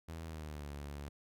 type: tone with pitch glide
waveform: sawtooth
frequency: 81.6 to 71.86 Hz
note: E2 to D2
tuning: -17 to -37 cents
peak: -39 dBFS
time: 0.08-1.09 s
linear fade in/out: 10 ms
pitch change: -220 cents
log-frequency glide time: 0.24-0.68 s
effects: none